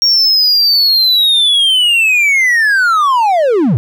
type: linear sweep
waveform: triangle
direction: down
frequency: 5590 to 97.1 Hz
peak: -6 dBFS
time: 0.02-3.77 s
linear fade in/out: 0 ms
effects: none